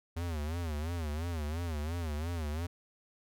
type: tone with vibrato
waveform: square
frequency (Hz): 80.1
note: E2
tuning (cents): -49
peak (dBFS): -34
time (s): 0.16-2.67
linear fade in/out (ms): 10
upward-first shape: sine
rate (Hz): 2.9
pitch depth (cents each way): 150
effects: none